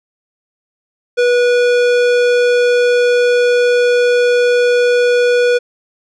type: tone with tanh clipping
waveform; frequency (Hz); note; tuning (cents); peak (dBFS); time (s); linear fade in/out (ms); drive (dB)
sine; 487.4; B4; -23; -11; 1.17-5.59; 20; 18
effects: none